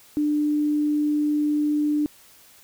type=tone; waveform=sine; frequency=297.6 Hz; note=D4; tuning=23 cents sharp; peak=-19 dBFS; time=0.17-2.06 s; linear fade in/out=0 ms; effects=white hiss -52 dBFS RMS until 2.63 s